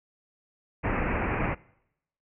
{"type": "low-pass noise", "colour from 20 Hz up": "pink", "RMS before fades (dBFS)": -28, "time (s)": [0.83, 1.55], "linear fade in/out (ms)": 20, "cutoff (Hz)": 2600, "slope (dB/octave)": 96, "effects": ["noise-tail reverb RT60 0.8 s tail -23 dB re dry"]}